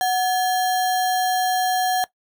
sine tone with sample-and-hold, 740 Hz, F#5, in tune, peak -17 dBFS, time 0.01-2.04 s, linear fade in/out 0 ms, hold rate 2450 Hz, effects noise-tail reverb RT60 0.1 s tail -19 dB re dry

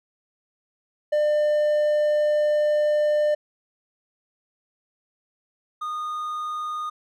triangle tone pair in turn, 599 / 1228.8 Hz, D5 / D#6, +34 / -22 cents, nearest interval octave, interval 1244 cents, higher second, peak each -16 / -25 dBFS, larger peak first, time 1.12-3.35 / 5.81-6.9 s, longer first, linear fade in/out 10 ms, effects none

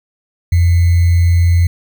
sine tone with sample-and-hold, 86.1 Hz, F2, 24 cents flat, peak -7 dBFS, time 0.52-1.67 s, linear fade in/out 5 ms, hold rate 2100 Hz, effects none

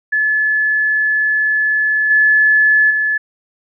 sine tone with level steps, 1722 Hz, A6, 38 cents flat, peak -12 / -8 / -13 dBFS, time 0.12-3.18 s, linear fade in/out 10 ms, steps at 2.1 / 2.9 s, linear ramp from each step 10 ms, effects none

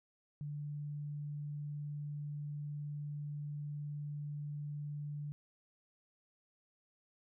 sine tone, 146.83 Hz, D3, in tune, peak -39 dBFS, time 0.41-5.32 s, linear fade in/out 0 ms, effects none

